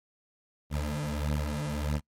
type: beating tone pair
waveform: 20% pulse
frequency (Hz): 73.42 / 75.02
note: D2 / D2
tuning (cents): 0 / +37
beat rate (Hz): 1.6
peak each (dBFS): -27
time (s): 0.7-2.01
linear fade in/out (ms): 50
effects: noise-tail reverb RT60 0.1 s tail -25 dB re dry + MP3 64 kbps